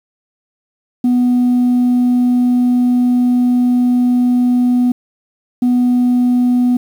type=tone pair in turn; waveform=sine; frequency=246.7 / 246.7 Hz; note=B3 / B3; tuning=-2 / -2 cents; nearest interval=unison; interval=0 cents; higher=neither; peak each=-7 dBFS; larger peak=neither; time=1.04-4.92 / 5.62-6.77 s; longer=first; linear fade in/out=5 ms; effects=tanh soft clip ceiling -8 dBFS + 7-bit